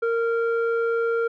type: tone with low-pass filter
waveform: square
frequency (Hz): 461.9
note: A#4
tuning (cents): -16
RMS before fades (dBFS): -23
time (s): 0.02-1.28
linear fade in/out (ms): 10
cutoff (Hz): 1100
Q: 7.2
effects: none